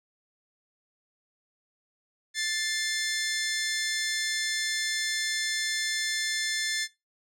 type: tone pair together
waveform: 15% pulse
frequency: 1760 / 2103 Hz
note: A6 / C7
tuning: 0 / +8 cents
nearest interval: minor third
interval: 308 cents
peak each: -22 / -27 dBFS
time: 2.34-6.88 s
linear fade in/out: 50 ms
effects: noise-tail reverb RT60 0.2 s tail -17 dB re dry + low-pass 12000 Hz 12 dB/octave